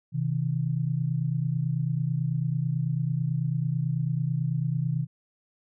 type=tone pair together; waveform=sine; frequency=129.71 / 158.8 Hz; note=C3 / D#3; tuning=-15 / +36 cents; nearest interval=major third; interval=351 cents; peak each=-27 dBFS; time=0.12-5.07 s; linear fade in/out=50 ms; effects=none